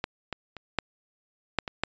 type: clicks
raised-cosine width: 0.3 ms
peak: -13 / -16 / -24 / -8 / -7 / -18 / -9 dBFS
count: 7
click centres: 0.041 / 0.327 / 0.567 / 0.787 / 1.587 / 1.678 / 1.836 s
effects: resampled to 16000 Hz